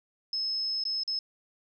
sine tone with dropouts, 5190 Hz, E8, 28 cents flat, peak -28 dBFS, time 0.33-1.19 s, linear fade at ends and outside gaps 2 ms, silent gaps 0.838-0.852 / 1.035-1.077 s, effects none

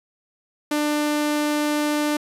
sawtooth tone, 297.7 Hz, D4, 24 cents sharp, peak -16 dBFS, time 0.71-2.17 s, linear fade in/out 5 ms, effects resampled to 32000 Hz

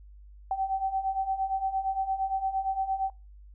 sine beating tone pair, 765 / 773.7 Hz, G5 / G5, -42 / -23 cents, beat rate 8.7 Hz, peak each -32 / -28 dBFS, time 0.51-3.1 s, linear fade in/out 2 ms, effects noise-tail reverb RT60 0.3 s tail -24 dB re dry + added 50 Hz sine -47 dBFS peak until 3.54 s

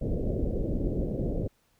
pink low-pass noise, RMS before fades -29 dBFS, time 0.01-1.48 s, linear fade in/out 10 ms, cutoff 570 Hz, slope 48 dB/octave, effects pink hiss -69 dBFS RMS until 1.79 s

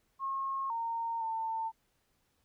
sine tone with pitch steps, 1082 / 920 / 897 Hz, C#6 / A#5 / A5, -42 / -23 / +33 cents, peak -32 dBFS, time 0.19-1.72 s, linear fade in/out 50 ms, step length 510 ms, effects pink hiss -75 dBFS RMS until 2.44 s

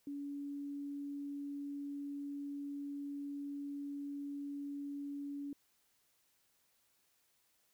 sine tone, 284.1 Hz, C#4, 43 cents sharp, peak -40 dBFS, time 0.07-5.53 s, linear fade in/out 2 ms, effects white hiss -75 dBFS RMS until 7.73 s

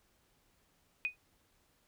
sine tone with exponential decay, 2489 Hz, D#7, in tune, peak -27 dBFS, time 1.05-1.16 s, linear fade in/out 0 ms, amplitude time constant 22 ms, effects pink hiss -72 dBFS RMS until 1.87 s

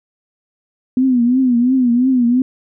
sine tone with vibrato, 249.5 Hz, B3, 18 cents sharp, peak -10 dBFS, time 0.97-2.42 s, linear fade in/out 2 ms, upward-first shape triangle, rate 2.9 Hz, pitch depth 120 cents each way, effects none

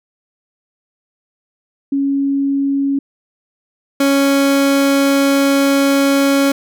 sine / 30% pulse tone pair in turn, 277.2 / 277.2 Hz, C#4 / C#4, 0 / 0 cents, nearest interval unison, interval 0 cents, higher neither, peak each -13 / -8 dBFS, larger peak second, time 1.92-2.99 / 4-6.52 s, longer second, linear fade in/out 5 ms, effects none

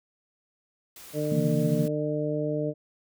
white noise, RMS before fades -46 dBFS, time 0.96-1.88 s, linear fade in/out 2 ms
harmonic tone, 150.4 Hz, D3, 42 cents sharp, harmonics 1 / 2 / 3 / 4, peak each -31 / -31 / -31 / -31 dBFS, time 1.13-2.74 s, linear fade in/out 50 ms
sine chord, A# diminished, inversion first, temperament equal, 138.59 / 164.81 / 233.1 Hz, C#3 / E3 / A#3, 0 / 0 / 0 cents, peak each -30 / -26 / -28 dBFS, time 1.31-1.87 s, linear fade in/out 10 ms
effects none

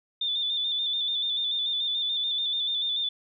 sine tone with vibrato, 3547 Hz, A7, 13 cents sharp, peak -25 dBFS, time 0.21-3.09 s, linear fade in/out 5 ms, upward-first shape square, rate 6.9 Hz, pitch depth 35 cents each way, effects none

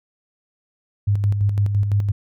sine tone with tremolo, 101.7 Hz, G#2, 36 cents flat, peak -14 dBFS, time 1.07-2.12 s, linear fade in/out 10 ms, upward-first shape square, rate 5.9 Hz, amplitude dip 45%, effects none

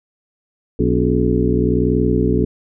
harmonic tone with a mistuned harmonic, 61.2 Hz, B1, 15 cents flat, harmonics 1 / 2 / 3 / 4 / 5 / 6 / 7, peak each -21 / -21 / -21 / -21 / -21 / -21 / -21 dBFS, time 0.79-2.45 s, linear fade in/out 5 ms, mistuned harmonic 5, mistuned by -110 cents, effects none

